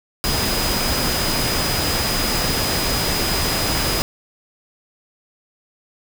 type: tone in noise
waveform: sine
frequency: 4978 Hz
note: D#8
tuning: in tune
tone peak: -25 dBFS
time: 0.24-4.02 s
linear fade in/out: 0 ms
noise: pink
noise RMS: -21 dBFS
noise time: 0.24-4.02 s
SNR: -7 dB
effects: none